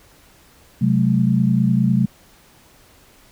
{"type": "chord", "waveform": "sine", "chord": "F# diminished", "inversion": "second", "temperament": "equal with one note detuned", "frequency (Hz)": [130.81, 185, 214.9], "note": ["C3", "F#3", "A3"], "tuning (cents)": [0, 0, -41], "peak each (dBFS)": -18, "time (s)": [0.81, 2.06], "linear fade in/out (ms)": 10, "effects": ["pink hiss -51 dBFS RMS until 3.31 s"]}